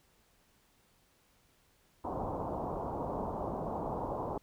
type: low-pass noise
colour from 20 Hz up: white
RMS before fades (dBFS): -37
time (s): 2.04-4.38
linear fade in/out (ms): 5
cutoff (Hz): 1000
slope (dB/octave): 48
effects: pink hiss -69 dBFS RMS until 4.42 s